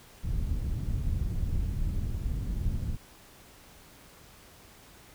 pink low-pass noise, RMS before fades -30 dBFS, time 0.23-2.97 s, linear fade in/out 20 ms, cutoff 120 Hz, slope 12 dB/octave, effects pink hiss -54 dBFS RMS until 5.14 s

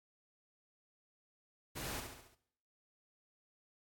pink noise with echo, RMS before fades -43 dBFS, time 1.75-2.01 s, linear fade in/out 20 ms, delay 69 ms, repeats 5, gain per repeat -5 dB, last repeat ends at 2.355 s, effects noise-tail reverb RT60 0.7 s tail -18 dB re dry + AAC 64 kbps

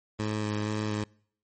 15% pulse tone with vibrato, 106.3 Hz, G#2, 41 cents sharp, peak -22 dBFS, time 0.19-1.04 s, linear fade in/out 5 ms, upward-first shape square, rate 2.1 Hz, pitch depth 12 cents each way, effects noise-tail reverb RT60 0.6 s tail -25 dB re dry + MP3 32 kbps

